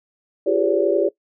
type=tone cluster; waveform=sine; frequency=340.5 / 389.8 / 421.8 / 511 / 572 Hz; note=F4 / G4 / G#4 / C5 / D5; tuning=-44 / -10 / +27 / -41 / -46 cents; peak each=-22 / -20 / -23 / -27 / -20 dBFS; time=0.46-1.09 s; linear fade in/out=10 ms; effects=noise-tail reverb RT60 0.1 s tail -19 dB re dry